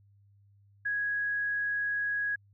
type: tone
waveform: sine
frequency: 1661.2 Hz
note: G#6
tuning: in tune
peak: -28 dBFS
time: 0.85-2.36 s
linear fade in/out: 10 ms
effects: added 100 Hz sine -59 dBFS peak until 2.53 s